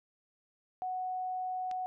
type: tone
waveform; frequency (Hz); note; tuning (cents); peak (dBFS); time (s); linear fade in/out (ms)
sine; 740; F#5; 0; -33; 0.82-1.86; 0
type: click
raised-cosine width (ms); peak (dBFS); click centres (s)
0.2; -30; 1.713
effects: none